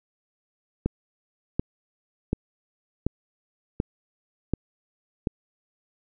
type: click train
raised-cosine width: 3 ms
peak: -10 dBFS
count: 7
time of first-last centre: 0.86-5.272 s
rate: 1.36 Hz
effects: none